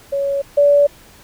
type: tone pair in turn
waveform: sine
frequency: 558 / 575.3 Hz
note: C#5 / D5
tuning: +11 / -36 cents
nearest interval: minor second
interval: 53 cents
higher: second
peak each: -16 / -8 dBFS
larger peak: second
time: 0.12-0.42 / 0.57-0.87 s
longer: neither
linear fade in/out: 10 ms
effects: pink hiss -45 dBFS RMS until 1.23 s